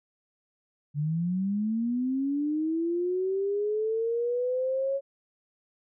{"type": "linear sweep", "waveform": "sine", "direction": "up", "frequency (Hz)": [142.5, 554.4], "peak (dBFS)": -25, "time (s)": [0.94, 5.01], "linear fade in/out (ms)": 50, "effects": []}